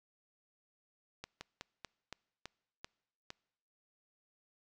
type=slowing click train; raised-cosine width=0.2 ms; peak=-26 dBFS; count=8; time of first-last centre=1.24-3.304 s; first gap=170 ms; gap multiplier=1.18; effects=noise-tail reverb RT60 0.9 s tail -26 dB re dry